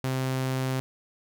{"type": "tone", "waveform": "sawtooth", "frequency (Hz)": 130.81, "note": "C3", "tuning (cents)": 0, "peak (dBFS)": -22, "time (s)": [0.04, 0.8], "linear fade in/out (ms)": 0, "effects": []}